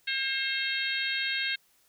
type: harmonic tone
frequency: 535 Hz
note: C5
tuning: 38 cents sharp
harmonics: 3 / 4 / 5 / 6 / 7 / 8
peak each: -33 / -34 / -35 / -36 / -36 / -37 dBFS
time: 0.07-1.56 s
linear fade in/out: 10 ms
effects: white hiss -66 dBFS RMS until 1.88 s